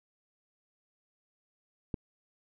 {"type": "click", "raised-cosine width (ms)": 3, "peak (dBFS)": -20, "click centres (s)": 1.942, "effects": []}